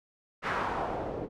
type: noise with low-pass filter sweep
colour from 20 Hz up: white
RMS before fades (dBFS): -33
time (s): 0.42-1.29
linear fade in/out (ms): 50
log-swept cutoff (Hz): 1600 to 410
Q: 1.9
effects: none